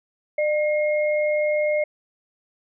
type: tone pair together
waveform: sine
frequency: 602 / 2145 Hz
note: D5 / C7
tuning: +43 / +42 cents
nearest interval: octave + minor seventh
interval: 2199 cents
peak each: -19 / -28 dBFS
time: 0.38-1.84 s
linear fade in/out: 5 ms
effects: none

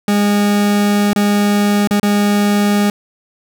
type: tone with dropouts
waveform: 40% pulse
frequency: 205.1 Hz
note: G#3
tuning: 21 cents flat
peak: -10 dBFS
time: 0.08-2.9 s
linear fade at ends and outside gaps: 2 ms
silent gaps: 1.132-1.16 / 1.874-1.909 / 1.998-2.03 s
effects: none

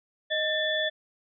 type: tone cluster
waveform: sine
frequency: 623 / 1784 / 3446 Hz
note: D#5 / A6 / A7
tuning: +2 / +23 / -37 cents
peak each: -29 dBFS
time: 0.3-0.9 s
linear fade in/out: 20 ms
effects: none

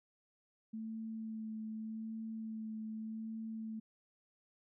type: tone with vibrato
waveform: sine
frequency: 220.5 Hz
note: A3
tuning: 4 cents sharp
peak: -40 dBFS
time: 0.73-3.8 s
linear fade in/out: 10 ms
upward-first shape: sine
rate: 0.84 Hz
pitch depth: 16 cents each way
effects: none

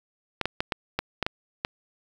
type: clicks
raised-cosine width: 0.3 ms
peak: -9 dBFS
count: 8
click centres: 0.413 / 0.456 / 0.605 / 0.722 / 0.99 / 1.227 / 1.265 / 1.649 s
effects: 7-bit

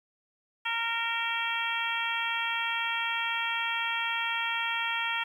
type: harmonic tone with a mistuned harmonic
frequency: 462 Hz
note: A#4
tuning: 16 cents flat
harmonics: 2 / 3 / 4 / 5 / 6 / 7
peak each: -35 / -35 / -35 / -35 / -35 / -35 dBFS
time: 0.65-5.24 s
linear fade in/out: 10 ms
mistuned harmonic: 6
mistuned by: -38 cents
effects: 10-bit

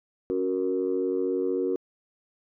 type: chord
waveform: sine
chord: F# major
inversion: second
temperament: equal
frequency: 277.2 / 370 / 466.2 Hz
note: C#4 / F#4 / A#4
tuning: 0 / 0 / 0 cents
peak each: -30 / -26 / -28 dBFS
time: 0.3-1.76 s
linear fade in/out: 0 ms
effects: tanh soft clip ceiling -16 dBFS

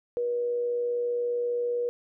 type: tone with amplitude modulation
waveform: sine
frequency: 481.9 Hz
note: B4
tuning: 43 cents flat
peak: -24 dBFS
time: 0.17-1.89 s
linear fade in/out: 0 ms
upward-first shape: sine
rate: 115 Hz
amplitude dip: 25%
effects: none

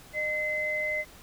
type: tone pair together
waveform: sine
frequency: 610 / 2052 Hz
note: D#5 / C7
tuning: -34 / -34 cents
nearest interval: octave + major sixth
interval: 2100 cents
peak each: -33 / -28 dBFS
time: 0.13-1.05 s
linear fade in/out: 50 ms
effects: pink hiss -51 dBFS RMS until 1.22 s

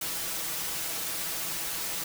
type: noise with comb filter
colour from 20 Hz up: white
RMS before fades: -33 dBFS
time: 0.01-2.04 s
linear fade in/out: 5 ms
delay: 6.1 ms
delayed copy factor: +0.6
effects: none

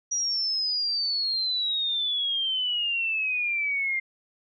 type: exponential sweep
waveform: sine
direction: down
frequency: 5800 to 2100 Hz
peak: -24 dBFS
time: 0.11-4 s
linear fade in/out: 10 ms
effects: none

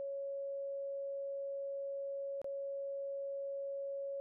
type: tone with dropouts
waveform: sine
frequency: 554.4 Hz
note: C#5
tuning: in tune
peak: -38 dBFS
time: 0-4.2 s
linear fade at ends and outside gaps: 0 ms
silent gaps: 2.416-2.444 s
effects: none

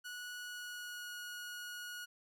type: tone with pitch glide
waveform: sawtooth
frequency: 1466 to 1450.8 Hz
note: F#6 to F#6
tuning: -16 to -34 cents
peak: -40 dBFS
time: 0.04-2.06 s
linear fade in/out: 20 ms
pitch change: -18 cents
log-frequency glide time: 0.34-1.11 s
effects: none

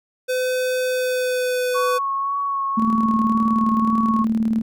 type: tone with pitch glide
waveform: square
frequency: 508 to 499 Hz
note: B4 to B4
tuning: +49 to +18 cents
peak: -20 dBFS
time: 0.28-1.99 s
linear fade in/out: 20 ms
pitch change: -31 cents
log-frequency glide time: 0.88-1.75 s
type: tone with vibrato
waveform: sine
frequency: 1108.7 Hz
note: C#6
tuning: in tune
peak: -20 dBFS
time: 1.74-4.25 s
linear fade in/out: 20 ms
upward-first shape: sine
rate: 1.9 Hz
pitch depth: 22 cents each way
type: tone with tremolo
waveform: sine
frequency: 222.8 Hz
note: A3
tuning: 22 cents sharp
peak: -15 dBFS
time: 2.77-4.62 s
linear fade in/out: 10 ms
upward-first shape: square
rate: 19 Hz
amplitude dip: 45%
effects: none

